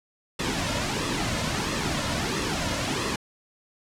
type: noise with flanger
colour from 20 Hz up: pink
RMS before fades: -27 dBFS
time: 0.39-3.16 s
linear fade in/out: 5 ms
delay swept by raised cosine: 1.3 to 2.6 ms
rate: 1.5 Hz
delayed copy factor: -0.6
effects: low-pass 7000 Hz 12 dB/octave